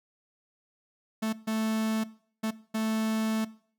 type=tone bursts at uneven times; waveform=45% pulse; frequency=220 Hz; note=A3; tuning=in tune; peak=-27 dBFS; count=4; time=1.22-1.33 / 1.47-2.04 / 2.43-2.51 / 2.74-3.45 s; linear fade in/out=10 ms; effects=noise-tail reverb RT60 0.5 s tail -19 dB re dry